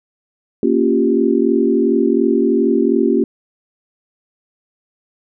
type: chord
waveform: sine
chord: G half-diminished seventh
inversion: first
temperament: equal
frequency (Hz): 233.1 / 277.2 / 349.2 / 392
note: Bb3 / Db4 / F4 / G4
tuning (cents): 0 / 0 / 0 / 0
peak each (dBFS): -17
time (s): 0.63-3.24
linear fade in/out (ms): 2
effects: none